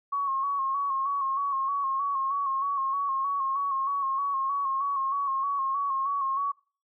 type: tone with vibrato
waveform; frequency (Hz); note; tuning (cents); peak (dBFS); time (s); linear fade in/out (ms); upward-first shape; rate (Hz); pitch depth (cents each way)
sine; 1100; C#6; -14; -25; 0.12-6.52; 10; square; 3.2; 38
effects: noise-tail reverb RT60 0.4 s tail -22 dB re dry